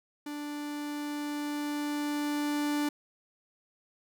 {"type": "tone with level ramp", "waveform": "45% pulse", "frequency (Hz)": 293.7, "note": "D4", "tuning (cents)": 0, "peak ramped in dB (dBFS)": [-36, -27], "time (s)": [0.26, 2.89], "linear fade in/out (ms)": 5, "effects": []}